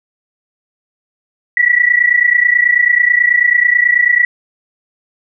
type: tone pair together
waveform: sine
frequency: 1930 / 1959.2 Hz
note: B6 / B6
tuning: -40 / -14 cents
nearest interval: unison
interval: 26 cents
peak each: -11 dBFS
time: 1.57-4.25 s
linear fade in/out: 2 ms
effects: none